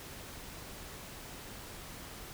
silence, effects pink hiss -47 dBFS RMS until 2.33 s

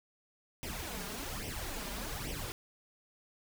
pink noise with flanger, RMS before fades -40 dBFS, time 0.63-2.52 s, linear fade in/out 0 ms, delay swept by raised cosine 0.35 to 5.05 ms, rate 1.2 Hz, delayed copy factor +0.8, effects none

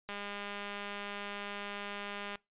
click train, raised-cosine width 0.3 ms, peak -25 dBFS, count 461, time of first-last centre 0.09-2.356 s, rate 203 Hz, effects noise-tail reverb RT60 0.2 s tail -22 dB re dry + resampled to 8000 Hz

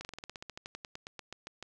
slowing click train, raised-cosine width 0.2 ms, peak -25 dBFS, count 20, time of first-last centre 0.01-1.626 s, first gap 39 ms, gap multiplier 1.08, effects none

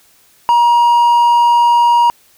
triangle tone, 950 Hz, A#5, 33 cents sharp, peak -5 dBFS, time 0.49-2.1 s, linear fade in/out 0 ms, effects white hiss -50 dBFS RMS until 2.37 s

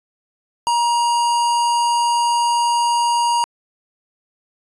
square tone with notch filter, 947 Hz, A#5, 27 cents sharp, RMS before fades -17 dBFS, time 0.67-3.44 s, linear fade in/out 0 ms, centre 2300 Hz, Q 2, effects resampled to 24000 Hz

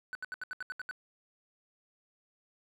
triangle tone bursts, 1500 Hz, F#6, 23 cents sharp, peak -34 dBFS, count 9, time 0.13-0.911 s, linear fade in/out 0 ms, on 21 ms, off 74 ms, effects none

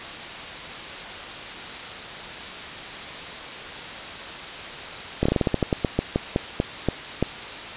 slowing click train, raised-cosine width 2 ms, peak -6 dBFS, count 17, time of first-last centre 5.23-7.226 s, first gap 25 ms, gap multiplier 1.19, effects white hiss -34 dBFS RMS until 7.76 s + resampled to 8000 Hz

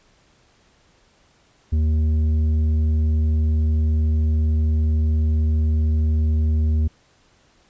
sine tone with tanh clipping, 77.78 Hz, D#2, in tune, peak -17 dBFS, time 1.72-6.88 s, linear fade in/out 10 ms, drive 7 dB, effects pink hiss -58 dBFS RMS until 7.69 s + resampled to 16000 Hz

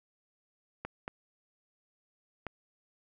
clicks, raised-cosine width 0.5 ms, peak -22 dBFS, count 3, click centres 0.85 / 1.079 / 2.467 s, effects none

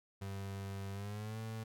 35% pulse tone with pitch glide, 98 to 111.28 Hz, G2 to A2, 0 to +20 cents, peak -39 dBFS, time 0.21-1.64 s, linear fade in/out 10 ms, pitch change +220 cents, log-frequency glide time 0.92-1.39 s, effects none

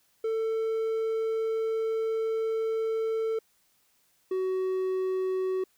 triangle tone pair in turn, 445.7 / 374.8 Hz, A4 / F#4, +22 / +22 cents, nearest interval minor third, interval 300 cents, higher first, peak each -24 dBFS, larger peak neither, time 0.24-3.39 / 4.31-5.64 s, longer first, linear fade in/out 5 ms, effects white hiss -68 dBFS RMS until 5.77 s

